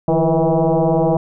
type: tone with frequency modulation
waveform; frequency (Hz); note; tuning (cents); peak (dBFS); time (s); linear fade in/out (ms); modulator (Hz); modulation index
sine; 154.7; D#3; -10; -12; 0.08-1.17; 2; 163; 4.1
effects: none